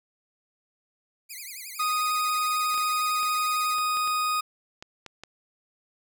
5% pulse tone with vibrato, 2228 Hz, C#7, 8 cents sharp, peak -28 dBFS, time 1.29-3.75 s, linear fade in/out 20 ms, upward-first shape triangle, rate 11 Hz, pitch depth 230 cents each way
40% pulse tone, 1244 Hz, D#6, 1 cent flat, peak -23 dBFS, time 1.79-4.41 s, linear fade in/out 10 ms
clicks, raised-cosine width 0.2 ms, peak -23 dBFS, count 9, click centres 2.742 / 2.778 / 3.231 / 3.784 / 3.971 / 4.075 / 4.825 / 5.063 / 5.236 s
effects none

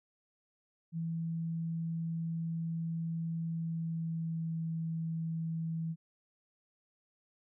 sine tone with pitch glide, 164.81 to 163.11 Hz, E3 to E3, 0 to -18 cents, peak -33 dBFS, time 0.92-5.96 s, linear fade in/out 50 ms, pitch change -18 cents, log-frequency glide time 3.46-4.6 s, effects none

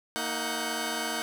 10% pulse tone cluster, 230.8 / 315.5 / 738 / 1548 Hz, A#3 / D#4 / F#5 / G6, -17 / +24 / -5 / -22 cents, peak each -27 dBFS, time 0.16-1.22 s, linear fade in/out 0 ms, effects none

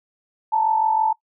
sine tone pair together, 877 / 923.3 Hz, A5 / A#5, -6 / -17 cents, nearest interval minor second, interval 89 cents, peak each -17 / -24 dBFS, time 0.52-1.13 s, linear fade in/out 10 ms, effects noise-tail reverb RT60 0.1 s tail -20 dB re dry

